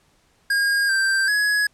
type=tone with pitch steps; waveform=square; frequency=1624 / 1571 / 1678 Hz; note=G#6 / G6 / G#6; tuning=-39 / +3 / +17 cents; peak=-18 dBFS; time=0.5-1.67 s; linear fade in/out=5 ms; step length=390 ms; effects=pink hiss -61 dBFS RMS until 1.73 s + low-pass 10000 Hz 12 dB/octave